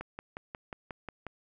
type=click train; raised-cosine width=0.5 ms; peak=-24 dBFS; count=8; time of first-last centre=0.01-1.267 s; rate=5.57 Hz; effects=none